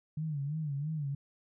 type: tone with vibrato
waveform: sine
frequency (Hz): 148.5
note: D3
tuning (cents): +20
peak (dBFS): -32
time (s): 0.17-1.15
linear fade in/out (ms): 5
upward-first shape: sine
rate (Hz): 3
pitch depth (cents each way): 120
effects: none